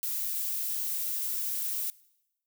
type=noise; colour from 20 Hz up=violet; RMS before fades=-32 dBFS; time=0.03-1.9 s; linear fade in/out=0 ms; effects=noise-tail reverb RT60 0.9 s tail -22 dB re dry